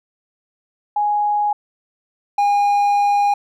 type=tone pair in turn; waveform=sine / triangle; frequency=830.6 / 814.4 Hz; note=G#5 / G#5; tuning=0 / -34 cents; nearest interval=unison; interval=34 cents; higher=first; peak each=-15 / -11 dBFS; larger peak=second; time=0.96-1.53 / 2.38-3.34 s; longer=second; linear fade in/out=5 ms; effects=none